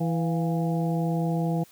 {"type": "harmonic tone with a mistuned harmonic", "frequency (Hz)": 164.81, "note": "E3", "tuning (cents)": 0, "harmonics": [1, 2, 3, 4, 5], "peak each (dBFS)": [-24, -32, -34, -34, -38], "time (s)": [0, 1.64], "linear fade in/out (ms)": 10, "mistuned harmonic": 4, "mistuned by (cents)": 88, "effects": ["white hiss -55 dBFS RMS until 1.71 s"]}